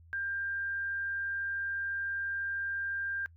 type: tone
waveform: sine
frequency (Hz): 1593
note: G6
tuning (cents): +27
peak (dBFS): -32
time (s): 0.13-3.26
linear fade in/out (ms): 0
effects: noise-tail reverb RT60 0.1 s tail -23 dB re dry + added 83 Hz sine -54 dBFS peak until 3.36 s